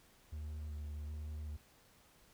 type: tone with vibrato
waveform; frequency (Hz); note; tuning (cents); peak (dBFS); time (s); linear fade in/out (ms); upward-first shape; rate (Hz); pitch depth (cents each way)
triangle; 75.3; D2; +44; -39; 0.32-1.57; 10; square; 1.3; 17
effects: pink hiss -66 dBFS RMS until 2.33 s